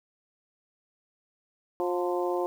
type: harmonic tone with a mistuned harmonic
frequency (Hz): 177.6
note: F3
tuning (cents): +29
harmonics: 2 / 3 / 4 / 5 / 6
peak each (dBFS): -28 / -32 / -34 / -36 / -38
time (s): 1.8-2.46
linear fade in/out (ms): 0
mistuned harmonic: 6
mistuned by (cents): -46
effects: 9-bit